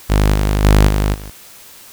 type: tone with level steps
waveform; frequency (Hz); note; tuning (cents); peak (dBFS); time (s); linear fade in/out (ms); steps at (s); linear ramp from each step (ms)
sawtooth; 51; G#1; -31; -6 / -9 / -3 / -9 / -25; 0.09-1.31; 20; 0.33 / 0.63 / 0.87 / 1.13; 20
effects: white hiss -40 dBFS RMS until 1.92 s